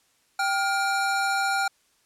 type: tone pair together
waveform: square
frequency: 784 / 1414 Hz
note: G5 / F6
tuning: 0 / +21 cents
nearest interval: minor seventh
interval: 1021 cents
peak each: -26 dBFS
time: 0.39-1.68 s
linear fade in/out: 5 ms
effects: white hiss -65 dBFS RMS until 2.05 s + low-pass 10000 Hz 12 dB/octave